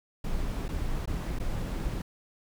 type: noise with dropouts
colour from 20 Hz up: brown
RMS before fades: -31 dBFS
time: 0.24-2.02 s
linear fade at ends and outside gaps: 5 ms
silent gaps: 0.682-0.688 / 1.058-1.074 / 1.389-1.398 s
effects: none